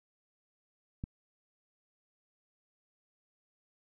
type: click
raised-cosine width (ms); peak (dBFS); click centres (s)
5; -24; 1.039
effects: none